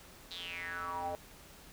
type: tone with band-pass filter sweep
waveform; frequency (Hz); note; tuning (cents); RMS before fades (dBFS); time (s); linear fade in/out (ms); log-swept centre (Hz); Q
square; 87.7; F2; +8; -40; 0.31-1.15; 0; 4000 to 650; 7.9
effects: pink hiss -55 dBFS RMS until 1.72 s